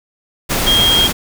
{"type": "tone in noise", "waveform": "sine", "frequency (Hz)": 3236, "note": "G#7", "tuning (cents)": -46, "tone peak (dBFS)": -10, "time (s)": [0.66, 1.08], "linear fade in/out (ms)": 20, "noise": "pink", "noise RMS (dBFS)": -17, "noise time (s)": [0.49, 1.13], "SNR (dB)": 4, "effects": []}